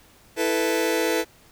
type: chord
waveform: sawtooth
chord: E suspended fourth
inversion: none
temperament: just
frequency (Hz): 329.6 / 439.5 / 494.4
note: E4 / A4 / B4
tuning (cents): 0 / -2 / +2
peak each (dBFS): -21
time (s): 0.36-1.25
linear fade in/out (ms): 50
effects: pink hiss -54 dBFS RMS until 1.51 s